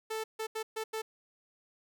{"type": "tone bursts at uneven times", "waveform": "sawtooth", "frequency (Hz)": 440, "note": "A4", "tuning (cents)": 0, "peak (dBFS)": -30, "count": 5, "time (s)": [[0.1, 0.24], [0.39, 0.47], [0.55, 0.63], [0.76, 0.84], [0.93, 1.02]], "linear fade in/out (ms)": 10, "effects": []}